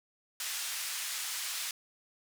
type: band-pass noise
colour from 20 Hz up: white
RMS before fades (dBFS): -37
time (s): 0.4-1.71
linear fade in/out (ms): 2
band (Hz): 1400 to 9800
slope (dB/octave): 12
effects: none